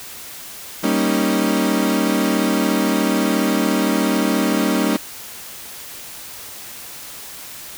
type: chord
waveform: 35% pulse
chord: Eb dominant seventh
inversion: first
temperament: equal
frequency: 196 / 233.1 / 277.2 / 311.1 Hz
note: G3 / Bb3 / Db4 / Eb4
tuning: 0 / 0 / 0 / 0 cents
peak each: -20 dBFS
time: 0.83-4.97 s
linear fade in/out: 10 ms
effects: white hiss -35 dBFS RMS until 7.77 s